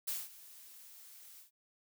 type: noise with ADSR envelope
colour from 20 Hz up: blue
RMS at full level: -36 dBFS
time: 0.07-1.51 s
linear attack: 12 ms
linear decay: 200 ms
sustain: -19 dB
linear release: 120 ms
effects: none